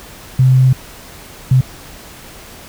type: tone bursts at uneven times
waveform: sine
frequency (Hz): 129.7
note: C3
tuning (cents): -15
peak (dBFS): -6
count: 2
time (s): 0.39-0.73 / 1.51-1.61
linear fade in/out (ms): 5
effects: pink hiss -36 dBFS RMS until 2.68 s